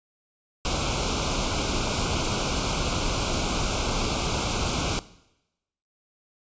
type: band-stop noise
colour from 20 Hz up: pink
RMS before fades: -26 dBFS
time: 0.65-4.99 s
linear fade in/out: 0 ms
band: 1500 to 2200 Hz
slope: 96 dB/octave
effects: noise-tail reverb RT60 0.9 s tail -18 dB re dry + resampled to 16000 Hz